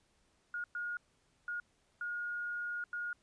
sine tone bursts at uneven times, 1433 Hz, F6, 44 cents sharp, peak -36 dBFS, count 5, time 0.54-0.64 / 0.75-0.97 / 1.48-1.6 / 2.01-2.84 / 2.93-3.13 s, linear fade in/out 2 ms, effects pink hiss -73 dBFS RMS until 3.22 s + resampled to 22050 Hz

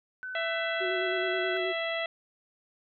sine tone, 1510 Hz, F#6, 35 cents sharp, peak -35 dBFS, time 0.23-1.57 s, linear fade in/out 0 ms
harmonic tone, 663 Hz, E5, 10 cents sharp, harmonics 1 / 2 / 3 / 4 / 5 / 6, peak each -32 / -40 / -34 / -39 / -38 / -48 dBFS, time 0.35-2.06 s, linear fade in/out 2 ms
sine tone with vibrato, 370 Hz, F#4, in tune, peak -31 dBFS, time 0.8-1.73 s, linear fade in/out 20 ms, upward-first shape square, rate 9.4 Hz, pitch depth 26 cents each way
effects none

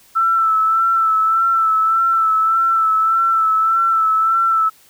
sine tone with vibrato, 1326 Hz, E6, 10 cents sharp, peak -12 dBFS, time 0.15-4.7 s, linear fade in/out 20 ms, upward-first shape sine, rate 1.7 Hz, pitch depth 32 cents each way, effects white hiss -50 dBFS RMS until 4.89 s

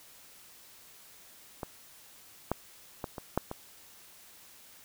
clicks, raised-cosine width 1 ms, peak -21 / -14 / -20 / -24 / -12 / -22 dBFS, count 6, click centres 1.632 / 2.516 / 3.042 / 3.182 / 3.376 / 3.514 s, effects white hiss -55 dBFS RMS until 4.84 s

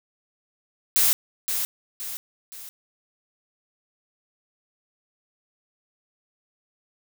blue noise with echo, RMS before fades -19 dBFS, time 0.96-1.13 s, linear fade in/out 0 ms, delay 520 ms, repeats 3, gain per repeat -7 dB, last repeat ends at 2.69 s, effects none

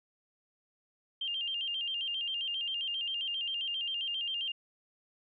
sine tone with vibrato, 2979 Hz, F#7, 11 cents sharp, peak -32 dBFS, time 1.21-4.52 s, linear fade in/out 5 ms, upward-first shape square, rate 7.5 Hz, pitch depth 100 cents each way, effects none

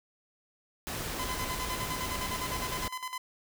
pink noise, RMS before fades -36 dBFS, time 0.87-2.88 s, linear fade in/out 0 ms
sawtooth tone with tremolo, 1017 Hz, C6, 50 cents flat, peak -30 dBFS, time 1.19-3.18 s, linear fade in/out 5 ms, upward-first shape square, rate 9.8 Hz, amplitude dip 70%
effects none

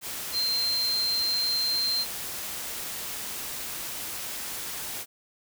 sine tone in noise, 4153 Hz, C8, 14 cents flat, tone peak -24 dBFS, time 0.32-2.06 s, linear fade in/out 50 ms, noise white, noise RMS -35 dBFS, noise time 0.01-5.06 s, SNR +8 dB, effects none

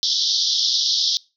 white band-pass noise, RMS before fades -20 dBFS, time 0.03-1.17 s, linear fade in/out 0 ms, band 3300 to 5700 Hz, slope 96 dB/octave, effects noise-tail reverb RT60 0.3 s tail -24 dB re dry

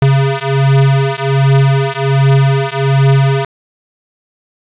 square beating tone pair, 135.7 / 137 Hz, C#3 / C#3, -36 / -20 cents, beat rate 1.3 Hz, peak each -12 dBFS, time 0.02-3.45 s, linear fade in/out 2 ms, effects resampled to 8000 Hz + 8-bit

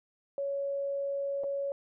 sine tone with dropouts, 558 Hz, C#5, 11 cents sharp, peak -30 dBFS, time 0.38-1.72 s, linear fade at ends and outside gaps 1 ms, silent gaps 1.436-1.441 s, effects none

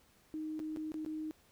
sine tone with dropouts, 311.1 Hz, D#4, in tune, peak -37 dBFS, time 0.34-1.31 s, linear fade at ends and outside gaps 0 ms, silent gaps 0.593-0.6 / 0.762-0.771 / 0.919-0.942 / 1.049-1.062 s, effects pink hiss -67 dBFS RMS until 1.51 s

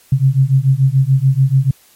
sine beating tone pair, 130.81 / 137.71 Hz, C3 / C#3, 0 / -11 cents, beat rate 6.9 Hz, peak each -12 dBFS, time 0.12-1.71 s, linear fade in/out 5 ms, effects white hiss -49 dBFS RMS until 1.95 s + MP3 64 kbps

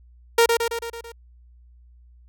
sawtooth tone with echo, 464.9 Hz, A#4, 5 cents flat, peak -9 dBFS, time 0.38-0.46 s, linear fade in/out 5 ms, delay 110 ms, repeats 6, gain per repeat -4 dB, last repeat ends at 1.12 s, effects added 60 Hz sine -48 dBFS peak until 2.28 s

